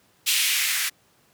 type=noise with band-pass filter sweep; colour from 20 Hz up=violet; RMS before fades=-23 dBFS; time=0.26-0.9 s; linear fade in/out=20 ms; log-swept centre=2800 to 1700 Hz; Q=2.2; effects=pink hiss -61 dBFS RMS until 1.33 s + high-pass 100 Hz 12 dB/octave